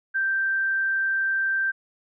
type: tone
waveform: sine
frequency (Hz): 1568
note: G6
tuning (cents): 0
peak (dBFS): -21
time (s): 0.14-1.72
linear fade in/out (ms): 20
effects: none